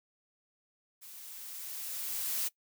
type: noise with level ramp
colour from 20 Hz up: blue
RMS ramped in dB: -50 to -32 dBFS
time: 1.01-2.49 s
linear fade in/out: 20 ms
effects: noise-tail reverb RT60 0.1 s tail -21 dB re dry